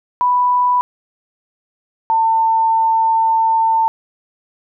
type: tone pair in turn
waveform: sine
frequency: 987.8 / 897.8 Hz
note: B5 / A5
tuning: 0 / +35 cents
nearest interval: major second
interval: 165 cents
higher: first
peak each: -11 dBFS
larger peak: neither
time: 0.21-0.81 / 2.1-3.88 s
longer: second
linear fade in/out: 0 ms
effects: none